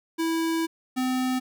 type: tone pair in turn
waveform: square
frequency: 327.7 / 256.2 Hz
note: E4 / C4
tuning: -10 / -36 cents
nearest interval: major third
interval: 426 cents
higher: first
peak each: -24 dBFS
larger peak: neither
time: 0.18-0.67 / 0.96-1.4 s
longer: first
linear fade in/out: 20 ms
effects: none